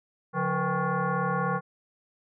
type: tone with frequency modulation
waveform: sine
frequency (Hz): 461.8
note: A#4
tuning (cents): -16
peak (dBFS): -24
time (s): 0.33-1.61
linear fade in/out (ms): 50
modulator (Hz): 320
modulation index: 3
effects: none